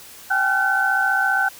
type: tone cluster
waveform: sine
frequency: 776 / 831 / 1393 / 1520 Hz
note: G5 / G#5 / F6 / F#6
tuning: -18 / +1 / -5 / +46 cents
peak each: -23 / -27 / -27 / -18 dBFS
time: 0.3-1.49 s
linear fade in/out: 10 ms
effects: white hiss -42 dBFS RMS until 1.59 s